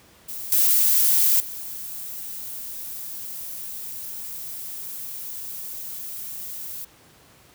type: noise with level steps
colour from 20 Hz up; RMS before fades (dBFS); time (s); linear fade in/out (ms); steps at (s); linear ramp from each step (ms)
violet; -33 / -18 / -34; 0.28-6.85; 10; 0.52 / 1.4; 2
effects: pink hiss -53 dBFS RMS until 7.54 s + high-pass 60 Hz 12 dB/octave